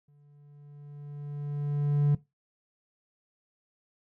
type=tone with exponential growth; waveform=triangle; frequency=145.1 Hz; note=D3; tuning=21 cents flat; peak=-16 dBFS; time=0.08-2.15 s; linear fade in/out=5 ms; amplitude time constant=450 ms; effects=noise-tail reverb RT60 0.2 s tail -20 dB re dry + tanh soft clip ceiling -14 dBFS